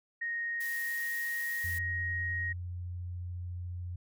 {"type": "tone with pitch glide", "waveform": "sine", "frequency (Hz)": [1865, 1879.1], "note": ["A#6", "A#6"], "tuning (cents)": [0, 13], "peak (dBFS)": -32, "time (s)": [0.21, 2.53], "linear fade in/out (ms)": 10, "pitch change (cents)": 13, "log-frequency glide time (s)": [0.46, 1.67]}
{"type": "noise", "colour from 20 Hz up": "blue", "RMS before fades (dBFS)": -44, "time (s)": [0.6, 1.79], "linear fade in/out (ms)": 10}
{"type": "tone", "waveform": "sine", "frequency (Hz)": 88.6, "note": "F2", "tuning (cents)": 25, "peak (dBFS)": -36, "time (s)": [1.64, 3.96], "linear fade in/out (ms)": 5}
{"effects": []}